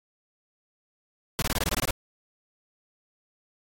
pink noise bursts, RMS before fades -26 dBFS, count 10, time 1.39-1.907 s, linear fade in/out 0 ms, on 31 ms, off 23 ms, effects AAC 64 kbps

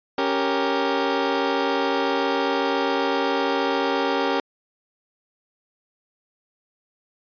20% pulse chord, G diminished, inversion second, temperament equal, 277.2 / 392 / 466.2 Hz, Db4 / G4 / Bb4, 0 / 0 / 0 cents, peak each -20 dBFS, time 0.18-4.4 s, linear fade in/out 2 ms, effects resampled to 11025 Hz

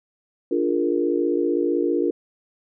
sine chord, Bb dominant seventh, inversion first, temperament equal, 293.7 / 349.2 / 415.3 / 466.2 Hz, D4 / F4 / Ab4 / Bb4, 0 / 0 / 0 / 0 cents, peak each -24 / -22 / -28 / -25 dBFS, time 0.51-2.11 s, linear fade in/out 5 ms, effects none

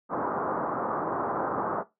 white low-pass noise, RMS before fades -29 dBFS, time 0.09-1.84 s, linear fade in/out 50 ms, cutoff 1300 Hz, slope 48 dB/octave, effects noise-tail reverb RT60 0.2 s tail -17 dB re dry + high-pass 200 Hz 12 dB/octave

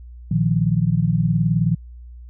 sine chord, Bb suspended fourth, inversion none, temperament equal, 116.54 / 155.56 / 174.61 Hz, Bb2 / Eb3 / F3, 0 / 0 / 0 cents, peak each -21 / -19 / -20 dBFS, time 0.31-1.75 s, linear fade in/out 5 ms, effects added 60 Hz sine -36 dBFS peak until 2.29 s

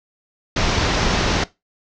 pink low-pass noise, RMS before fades -19 dBFS, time 0.56-1.44 s, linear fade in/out 5 ms, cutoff 6200 Hz, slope 48 dB/octave, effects noise-tail reverb RT60 0.2 s tail -18 dB re dry

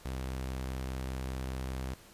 sawtooth tone, 65 Hz, C2, 11 cents flat, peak -31 dBFS, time 0.05-1.94 s, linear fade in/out 5 ms, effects pink hiss -56 dBFS RMS until 2.13 s + resampled to 32000 Hz

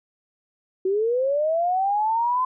sine linear sweep, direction up, 368.2 to 1031 Hz, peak -19 dBFS, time 0.85-2.45 s, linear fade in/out 5 ms, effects none

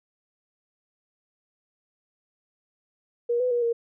sine tone with pitch steps, 475.8 / 501 / 480.4 / 466.8 Hz, A#4 / B4 / B4 / A#4, +35 / +25 / -48 / +2 cents, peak -21 dBFS, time 3.29-3.73 s, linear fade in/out 10 ms, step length 110 ms, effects none

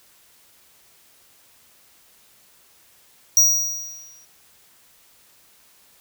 square tone with exponential decay, 5760 Hz, F#8, 47 cents flat, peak -10 dBFS, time 3.37-4.25 s, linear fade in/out 1 ms, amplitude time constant 190 ms, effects white hiss -55 dBFS RMS until 6 s

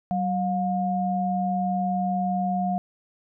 sine tone pair together, 189.11 / 714 Hz, F#3 / F5, +38 / +38 cents, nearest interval octave + major seventh, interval 2300 cents, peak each -25 dBFS, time 0.11-2.78 s, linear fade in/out 0 ms, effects none

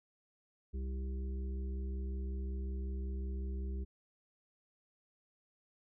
harmonic tone, 65.41 Hz, C2, in tune, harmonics 1 / 3 / 5 / 6, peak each -36 / -48 / -54 / -52 dBFS, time 0.73-3.85 s, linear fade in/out 20 ms, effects none

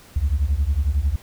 sine beating tone pair, 65.7 / 76.7 Hz, C2 / D#2, +8 / -24 cents, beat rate 11 Hz, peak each -19 dBFS, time 0.16-1.16 s, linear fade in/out 5 ms, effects tanh soft clip ceiling -13 dBFS + pink hiss -48 dBFS RMS until 1.22 s

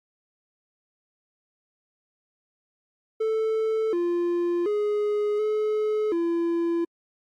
triangle tone with pitch steps, 440.7 / 347.3 / 417.2 / 427.6 / 338.4 Hz, A4 / F4 / G#4 / A4 / E4, +3 / -10 / +8 / -49 / +45 cents, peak -20 dBFS, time 3.2-6.85 s, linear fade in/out 10 ms, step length 730 ms, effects AAC 64 kbps

